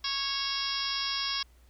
harmonic tone, 551 Hz, C#5, 11 cents flat, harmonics 2 / 3 / 4 / 5 / 6 / 7 / 8 / 9 / 10, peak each -38 / -41 / -41 / -41 / -36 / -39 / -41 / -35 / -36 dBFS, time 0.04-1.43 s, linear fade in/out 5 ms, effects added 60 Hz sine -56 dBFS peak until 1.69 s + pink hiss -66 dBFS RMS until 1.69 s

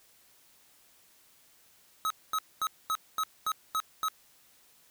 square tone bursts, 1279 Hz, D#6, 47 cents sharp, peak -28 dBFS, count 8, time 2.05-4.084 s, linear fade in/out 0 ms, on 53 ms, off 230 ms, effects white hiss -62 dBFS RMS until 4.9 s

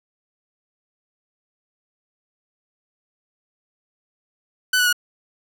sawtooth tone with pitch steps, 1500 / 1475.1 / 1450.6 Hz, F#6 / F#6 / F#6, +23 / -6 / -35 cents, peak -12 dBFS, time 4.73-4.928 s, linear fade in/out 5 ms, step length 66 ms, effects none

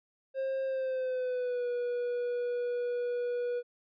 triangle tone with pitch glide, 533 to 485.9 Hz, C5 to B4, +32 to -28 cents, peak -28 dBFS, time 0.34-3.63 s, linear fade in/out 50 ms, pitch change -160 cents, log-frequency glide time 0.65-1.68 s, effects resampled to 11025 Hz

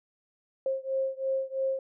sine beating tone pair, 532 / 535 Hz, C5 / C5, +29 / +38 cents, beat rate 3 Hz, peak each -30 / -31 dBFS, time 0.66-1.79 s, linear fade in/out 2 ms, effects none

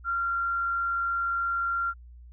sine tone with frequency modulation, 1380 Hz, F6, 21 cents flat, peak -25 dBFS, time 0.04-1.94 s, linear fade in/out 50 ms, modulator 83.1 Hz, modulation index 0.24, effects added 60 Hz sine -45 dBFS peak until 2.32 s

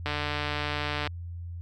click train, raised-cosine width 0.3 ms, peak -14 dBFS, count 151, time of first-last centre 0.06-1.074 s, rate 148 Hz, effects added 86 Hz sine -35 dBFS peak until 1.61 s

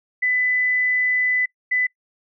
sine tone pair in turn, 2000 / 2000 Hz, B6 / B6, +21 / +21 cents, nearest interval unison, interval 0 cents, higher neither, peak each -17 dBFS, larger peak neither, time 0.22-1.46 / 1.71-1.87 s, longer first, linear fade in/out 10 ms, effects noise-tail reverb RT60 0.1 s tail -23 dB re dry

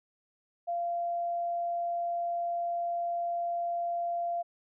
sine tone, 690 Hz, F5, 21 cents flat, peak -29 dBFS, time 0.67-4.43 s, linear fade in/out 20 ms, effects none

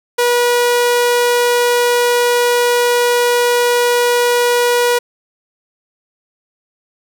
sawtooth tone, 483.9 Hz, B4, 35 cents flat, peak -7 dBFS, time 0.18-4.99 s, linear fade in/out 10 ms, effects none

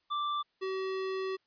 square tone pair in turn, 1174.7 / 380.4 Hz, D6 / F#4, 0 / +48 cents, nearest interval octave + minor sixth, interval 1952 cents, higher first, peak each -31 / -33 dBFS, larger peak first, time 0.1-0.43 / 0.61-1.37 s, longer second, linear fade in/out 20 ms, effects white hiss -75 dBFS RMS until 1.46 s + resampled to 11025 Hz

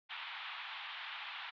white band-pass noise, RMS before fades -45 dBFS, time 0.09-1.51 s, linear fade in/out 20 ms, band 790 to 3600 Hz, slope 48 dB/octave, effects MP3 96 kbps

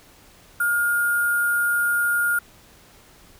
sine tone with sample-and-hold, 1419 Hz, F6, 27 cents sharp, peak -18 dBFS, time 0.6-2.39 s, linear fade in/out 5 ms, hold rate 11025 Hz, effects pink hiss -51 dBFS RMS until 3.39 s

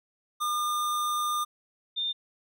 square / sine tone pair in turn, 1208 / 3613 Hz, D6 / A7, +48 / +45 cents, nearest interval octave + perfect fifth, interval 1897 cents, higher second, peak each -27 dBFS, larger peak neither, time 0.4-1.45 / 1.96-2.13 s, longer first, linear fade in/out 20 ms, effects none

